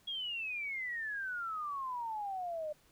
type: exponential sweep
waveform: sine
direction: down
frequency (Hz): 3322 to 595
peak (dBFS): -36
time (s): 0.07-2.73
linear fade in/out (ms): 10
effects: pink hiss -67 dBFS RMS until 2.91 s